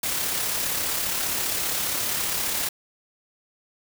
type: noise with amplitude modulation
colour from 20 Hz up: white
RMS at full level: -25 dBFS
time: 0.03-2.69 s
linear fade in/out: 5 ms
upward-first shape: sine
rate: 35 Hz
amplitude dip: 30%
effects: none